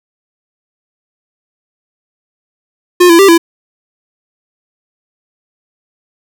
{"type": "tone with pitch steps", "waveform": "square", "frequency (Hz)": [356.2, 336.3, 393, 335.4], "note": ["F4", "E4", "G4", "E4"], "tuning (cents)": [34, 35, 4, 30], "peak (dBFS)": -3, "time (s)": [3, 3.38], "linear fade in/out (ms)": 10, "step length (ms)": 95, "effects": []}